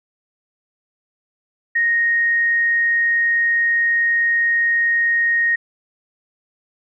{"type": "tone", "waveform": "sine", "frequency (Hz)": 1864.7, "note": "A#6", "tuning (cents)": 0, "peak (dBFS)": -14, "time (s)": [1.75, 5.56], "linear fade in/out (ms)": 10, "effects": []}